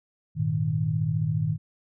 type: chord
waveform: sine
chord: Ab suspended second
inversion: none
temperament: equal with one note detuned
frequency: 101.75 / 116.54 / 155.56 Hz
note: Ab2 / Bb2 / Eb3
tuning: -35 / 0 / 0 cents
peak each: -30 / -28 / -25 dBFS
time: 0.35-1.58 s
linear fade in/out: 50 ms
effects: none